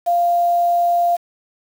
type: tone with quantisation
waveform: sine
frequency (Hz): 695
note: F5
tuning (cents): -9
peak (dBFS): -13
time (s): 0.06-1.17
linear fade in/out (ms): 20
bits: 6
effects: none